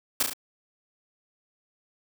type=noise with echo; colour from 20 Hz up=white; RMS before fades=-23 dBFS; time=0.2-0.23 s; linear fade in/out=5 ms; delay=35 ms; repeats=3; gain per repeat=-4 dB; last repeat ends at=0.335 s; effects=none